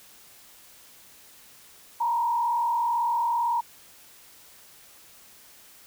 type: tone with frequency modulation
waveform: sine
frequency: 943 Hz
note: A#5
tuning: 20 cents sharp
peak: -22 dBFS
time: 2-3.61 s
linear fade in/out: 10 ms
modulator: 42.1 Hz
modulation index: 0.85
effects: white hiss -52 dBFS RMS until 5.86 s